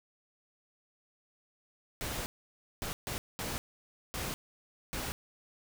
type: noise bursts at uneven times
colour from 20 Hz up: pink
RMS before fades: -37 dBFS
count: 6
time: 2.01-2.26 / 2.82-2.93 / 3.07-3.18 / 3.39-3.58 / 4.14-4.34 / 4.93-5.12 s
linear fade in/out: 0 ms
effects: none